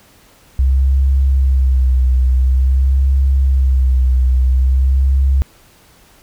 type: tone with vibrato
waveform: sine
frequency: 65.41 Hz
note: C2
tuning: in tune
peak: -9 dBFS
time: 0.59-5.42 s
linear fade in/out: 0 ms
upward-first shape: sine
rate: 0.48 Hz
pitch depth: 51 cents each way
effects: pink hiss -48 dBFS RMS until 6.22 s